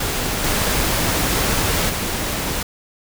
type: noise with level steps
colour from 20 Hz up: pink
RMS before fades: -22 / -19 / -23 dBFS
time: 0-2.63 s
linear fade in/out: 5 ms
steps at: 0.44 / 1.89 s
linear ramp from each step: 5 ms
effects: none